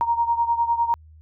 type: beating tone pair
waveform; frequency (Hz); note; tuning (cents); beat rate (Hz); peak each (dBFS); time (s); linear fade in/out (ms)
sine; 932.3 / 942.2; A#5 / A#5; 0 / +18; 9.9; -20 / -24; 0.01-0.94; 0
effects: added 78 Hz sine -45 dBFS peak until 1.21 s